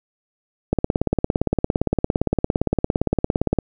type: click train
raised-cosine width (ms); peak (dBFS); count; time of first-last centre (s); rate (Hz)
2; -4; 51; 0.73-3.587; 17.5
effects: none